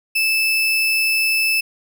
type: tone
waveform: 35% pulse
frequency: 2628 Hz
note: E7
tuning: 6 cents flat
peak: -14 dBFS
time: 0.15-1.61 s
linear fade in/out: 10 ms
effects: none